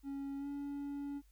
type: tone with pitch glide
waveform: triangle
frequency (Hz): 277.2 to 283.7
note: C#4 to C#4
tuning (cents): 0 to +40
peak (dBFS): -37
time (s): 0.03-1.22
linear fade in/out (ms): 50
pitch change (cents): +40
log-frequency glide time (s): 0.38-0.47
effects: added 50 Hz sine -62 dBFS peak until 1.31 s + white hiss -75 dBFS RMS until 1.31 s